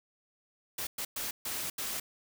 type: noise bursts at uneven times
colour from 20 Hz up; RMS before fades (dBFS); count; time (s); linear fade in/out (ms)
white; -36; 5; 0.78-0.87 / 0.98-1.05 / 1.16-1.31 / 1.45-1.7 / 1.78-2; 5
effects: none